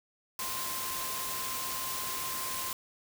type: tone in noise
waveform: sine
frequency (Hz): 1046.5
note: C6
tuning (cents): 0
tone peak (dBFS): -40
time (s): 0.39-2.73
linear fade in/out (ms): 2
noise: white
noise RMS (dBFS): -36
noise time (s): 0.39-2.73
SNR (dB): -7
effects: none